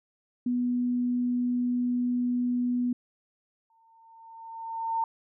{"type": "tone", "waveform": "sine", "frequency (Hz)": 245.6, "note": "B3", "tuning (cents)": -9, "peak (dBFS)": -24, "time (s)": [0.46, 2.93], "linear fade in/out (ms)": 5}
{"type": "tone with exponential growth", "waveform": "sine", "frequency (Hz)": 907, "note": "A#5", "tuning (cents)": -48, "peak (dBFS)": -23, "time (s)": [3.7, 5.04], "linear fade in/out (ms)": 2, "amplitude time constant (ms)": 290}
{"effects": []}